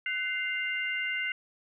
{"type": "tone cluster", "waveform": "sine", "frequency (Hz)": [1500, 2090, 2792], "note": ["F#6", "C7", "F7"], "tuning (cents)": [23, -2, -1], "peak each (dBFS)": [-35, -31, -36], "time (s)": [0.06, 1.32], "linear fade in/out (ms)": 2, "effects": []}